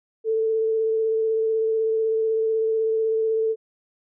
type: tone with vibrato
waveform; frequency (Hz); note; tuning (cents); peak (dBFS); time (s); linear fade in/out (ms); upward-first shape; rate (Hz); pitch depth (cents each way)
sine; 443.5; A4; +14; -19; 0.24-3.56; 50; sine; 16; 13
effects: none